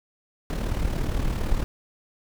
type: noise with amplitude modulation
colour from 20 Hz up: brown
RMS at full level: -22 dBFS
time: 0.5-1.64 s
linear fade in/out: 0 ms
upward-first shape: sine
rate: 37.5 Hz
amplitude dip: 60%
effects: none